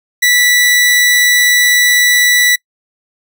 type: tone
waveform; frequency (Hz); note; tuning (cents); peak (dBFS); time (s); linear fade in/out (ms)
sawtooth; 1964; B6; -10; -4; 0.22-2.56; 10
effects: noise-tail reverb RT60 0.1 s tail -25 dB re dry